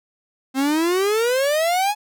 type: exponential sweep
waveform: 45% pulse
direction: up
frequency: 260 to 853 Hz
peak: -17 dBFS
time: 0.54-1.95 s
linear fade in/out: 50 ms
effects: none